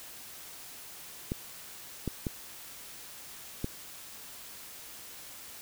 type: clicks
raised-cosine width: 3 ms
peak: -18 dBFS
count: 4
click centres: 1.319 / 2.077 / 2.268 / 3.644 s
effects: white hiss -47 dBFS RMS until 5.61 s